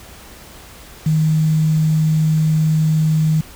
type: tone with quantisation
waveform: sine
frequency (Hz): 156.6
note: D#3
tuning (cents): +11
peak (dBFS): -12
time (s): 1.06-3.41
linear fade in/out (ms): 5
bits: 6
effects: added 60 Hz sine -45 dBFS peak until 3.55 s + pink hiss -40 dBFS RMS until 3.55 s